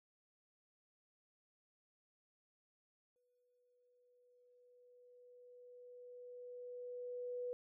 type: tone with exponential growth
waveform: sine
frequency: 492.1 Hz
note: B4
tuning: 6 cents flat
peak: -39 dBFS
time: 3.16-7.53 s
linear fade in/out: 0 ms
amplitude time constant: 950 ms
effects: none